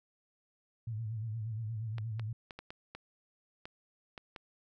sine tone with vibrato, 110.9 Hz, A2, 14 cents sharp, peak -35 dBFS, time 0.87-2.33 s, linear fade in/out 5 ms, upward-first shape sine, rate 8.5 Hz, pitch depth 85 cents each way
clicks, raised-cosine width 0.3 ms, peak -28 dBFS, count 9, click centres 1.983 / 2.196 / 2.508 / 2.59 / 2.705 / 2.95 / 3.655 / 4.178 / 4.362 s
effects none

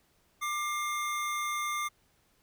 square tone pair together, 1189.8 / 2120 Hz, D6 / C7, +22 / +22 cents, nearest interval minor seventh, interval 1000 cents, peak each -33 / -36 dBFS, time 0.41-1.89 s, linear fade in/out 20 ms, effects pink hiss -69 dBFS RMS until 2.42 s

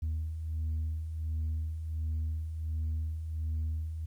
sine beating tone pair, 77.78 / 79.18 Hz, D#2 / D#2, 0 / +31 cents, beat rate 1.4 Hz, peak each -38 / -30 dBFS, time 0.02-4.06 s, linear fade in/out 10 ms, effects tanh soft clip ceiling -28 dBFS + 11-bit

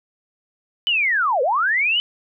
sine linear two-way sweep, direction down then up, 3041 to 469.7 to 3041 Hz, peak -16 dBFS, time 0.87-2 s, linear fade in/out 0 ms, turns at 1.42 s, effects none

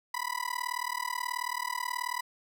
30% pulse tone with amplitude modulation, 987 Hz, B5, 1 cent flat, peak -25 dBFS, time 0.14-2.21 s, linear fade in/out 5 ms, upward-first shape sine, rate 38.5 Hz, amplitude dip 100%, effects none

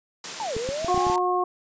white high-pass noise, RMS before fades -33 dBFS, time 0.24-1.16 s, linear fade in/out 2 ms, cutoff 140 Hz, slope 48 dB/octave
sine linear two-way sweep, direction down then up, 931 to 429.8 to 931 Hz, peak -27 dBFS, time 0.4-1.18 s, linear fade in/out 0 ms, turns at 0.56 s
clicks, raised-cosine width 3 ms, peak -19 dBFS, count 7, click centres 0.566 / 0.69 / 0.846 / 0.945 / 0.977 / 1.068 / 1.099 s
harmonic tone, 361.5 Hz, F#4, 40 cents flat, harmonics 1 / 2 / 3, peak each -25 / -25 / -25 dBFS, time 0.88-1.44 s, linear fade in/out 5 ms
effects resampled to 16000 Hz

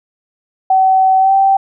sine tone with pitch glide, 760 to 778.2 Hz, F#5 to G5, +46 to -13 cents, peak -7 dBFS, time 0.7-1.57 s, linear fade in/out 5 ms, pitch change +41 cents, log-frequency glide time 1.19-1.33 s, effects none

